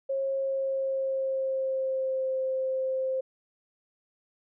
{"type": "tone with pitch glide", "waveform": "sine", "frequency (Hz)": [541, 524.4], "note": ["C#5", "C5"], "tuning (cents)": [-42, 4], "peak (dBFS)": -26, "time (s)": [0.09, 3.21], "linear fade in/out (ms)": 10, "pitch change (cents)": -54, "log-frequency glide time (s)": [0.27, 2.33], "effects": []}